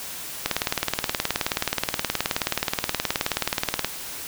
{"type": "click train", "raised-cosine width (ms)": 0.2, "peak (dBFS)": -4, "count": 65, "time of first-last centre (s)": [0.46, 3.846], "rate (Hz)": 18.9, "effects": ["white hiss -35 dBFS RMS until 4.27 s"]}